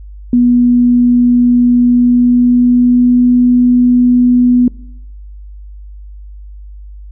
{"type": "tone with pitch glide", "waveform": "sine", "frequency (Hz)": [243.6, 246.3], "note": ["B3", "B3"], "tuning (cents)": [-24, -5], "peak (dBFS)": -5, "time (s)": [0.33, 4.68], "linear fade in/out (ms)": 2, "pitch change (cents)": 19, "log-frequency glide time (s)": [1.83, 3.27], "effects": ["noise-tail reverb RT60 0.9 s tail -24 dB re dry", "added 50 Hz sine -28 dBFS peak until 7.11 s"]}